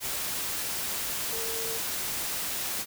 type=tone in noise; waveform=sine; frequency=453.5 Hz; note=A#4; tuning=48 cents flat; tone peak=-37 dBFS; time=1.3-1.8 s; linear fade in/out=50 ms; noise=white; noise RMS=-32 dBFS; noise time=0-2.86 s; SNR=-8 dB; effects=none